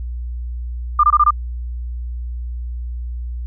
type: tone bursts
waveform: sine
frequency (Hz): 1200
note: D6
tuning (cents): +37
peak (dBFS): -8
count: 5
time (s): 0.99-1.307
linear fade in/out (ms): 5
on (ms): 45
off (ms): 23
effects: added 60 Hz sine -23 dBFS peak until 3.46 s